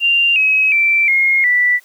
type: tone with pitch steps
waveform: sine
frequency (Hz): 2783 / 2552 / 2340 / 2146 / 1967.9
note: F7 / D#7 / D7 / C7 / B6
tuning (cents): -7 / +43 / -7 / +43 / -7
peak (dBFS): -10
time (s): 0-1.8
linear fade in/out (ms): 50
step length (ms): 360
effects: white hiss -50 dBFS RMS until 1.84 s + high-pass 400 Hz 12 dB/octave